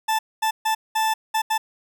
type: tone bursts at uneven times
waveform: 40% pulse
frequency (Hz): 880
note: A5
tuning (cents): 0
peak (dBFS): -18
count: 6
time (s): 0.08-0.19 / 0.42-0.51 / 0.65-0.75 / 0.95-1.14 / 1.34-1.42 / 1.5-1.58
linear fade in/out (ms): 10
effects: none